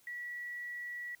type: tone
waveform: sine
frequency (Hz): 1939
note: B6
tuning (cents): -32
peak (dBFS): -39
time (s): 0.07-1.15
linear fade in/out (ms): 2
effects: white hiss -66 dBFS RMS until 1.2 s